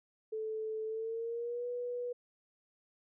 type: tone with pitch glide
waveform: sine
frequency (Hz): 437.3 to 488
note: A4 to B4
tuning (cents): -11 to -21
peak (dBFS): -35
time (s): 0.32-2.13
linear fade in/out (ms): 10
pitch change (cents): +190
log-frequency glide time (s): 0.86-1.67
effects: none